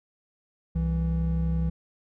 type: tone pair together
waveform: triangle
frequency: 65.41 / 164.82 Hz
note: C2 / E3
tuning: 0 / 0 cents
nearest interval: octave + major third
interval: 1600 cents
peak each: -24 dBFS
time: 0.75-1.7 s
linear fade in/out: 10 ms
effects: none